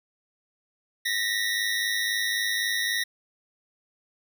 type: tone pair together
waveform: 25% pulse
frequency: 1842.2 / 1946 Hz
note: A#6 / B6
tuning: -21 / -26 cents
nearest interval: minor second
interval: 95 cents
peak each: -24 dBFS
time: 1.05-3.04 s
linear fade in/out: 10 ms
effects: none